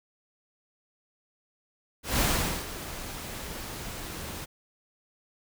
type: noise with ADSR envelope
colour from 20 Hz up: pink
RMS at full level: -24 dBFS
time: 2.03-4.46 s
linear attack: 170 ms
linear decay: 450 ms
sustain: -14 dB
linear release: 22 ms
effects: none